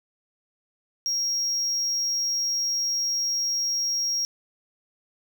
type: tone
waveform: triangle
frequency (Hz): 5600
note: F8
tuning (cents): +4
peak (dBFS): -22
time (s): 1.06-4.25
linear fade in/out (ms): 0
effects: none